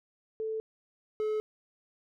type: tone pair in turn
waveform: sine / triangle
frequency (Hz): 440 / 429.7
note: A4 / A4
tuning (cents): 0 / -41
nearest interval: unison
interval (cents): 41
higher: first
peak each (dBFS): -31 / -26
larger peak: second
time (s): 0.4-0.6 / 1.2-1.4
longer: neither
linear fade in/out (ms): 0
effects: none